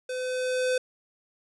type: tone with level ramp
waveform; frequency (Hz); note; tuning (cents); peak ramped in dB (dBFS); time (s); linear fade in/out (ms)
square; 508; B4; +49; -31 to -23; 0.09-0.78; 5
effects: resampled to 24000 Hz + 10-bit